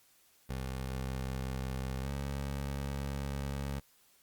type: tone with pitch glide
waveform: 20% pulse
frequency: 65.41 to 69.3 Hz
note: C2 to C#2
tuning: 0 to 0 cents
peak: -30 dBFS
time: 0.49-3.8 s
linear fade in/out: 10 ms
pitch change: +100 cents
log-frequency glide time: 2.02-2.08 s
effects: white hiss -66 dBFS RMS until 4.22 s + Opus 48 kbps